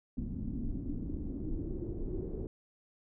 brown noise with low-pass filter sweep, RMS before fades -37 dBFS, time 0.17-2.47 s, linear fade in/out 2 ms, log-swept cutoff 230 to 400 Hz, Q 4.9, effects none

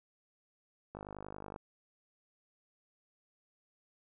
click train, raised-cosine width 1 ms, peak -30 dBFS, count 32, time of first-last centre 0.95-1.561 s, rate 50.7 Hz, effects none

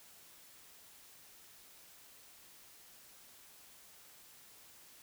silence, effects white hiss -59 dBFS RMS until 5.02 s

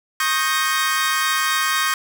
sawtooth chord, Eb dominant seventh, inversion third, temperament equal with one note detuned, 1090.9 / 1244.5 / 1568 / 1864.7 Hz, Db6 / Eb6 / G6 / Bb6, -28 / 0 / 0 / 0 cents, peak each -20 dBFS, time 0.2-1.94 s, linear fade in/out 2 ms, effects none

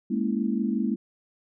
sine chord, A# half-diminished seventh, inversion third, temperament equal, 207.7 / 233.1 / 277.2 / 329.6 Hz, G#3 / A#3 / C#4 / E4, 0 / 0 / 0 / 0 cents, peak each -27 / -27 / -32 / -32 dBFS, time 0.1-0.96 s, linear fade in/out 10 ms, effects none

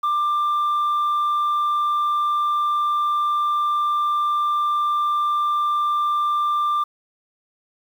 sine tone, 1187 Hz, D6, 18 cents sharp, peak -15 dBFS, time 0.03-6.84 s, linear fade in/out 10 ms, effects tanh soft clip ceiling -17 dBFS + 8-bit

